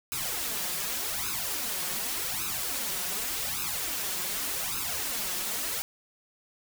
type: noise with flanger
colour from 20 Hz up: white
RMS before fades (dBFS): -32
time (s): 0.12-5.82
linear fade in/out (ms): 0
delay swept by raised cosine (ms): 0.77 to 5.57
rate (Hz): 0.86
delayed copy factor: +0.9
effects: none